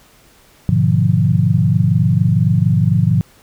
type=chord; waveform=sine; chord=G# diminished seventh; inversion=none; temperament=equal with one note detuned; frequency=103.83 / 123.47 / 150.35 / 174.61 Hz; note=G#2 / B2 / D3 / F3; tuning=0 / 0 / +41 / 0 cents; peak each=-16 dBFS; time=0.69-3.21 s; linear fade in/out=0 ms; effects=pink hiss -49 dBFS RMS until 3.42 s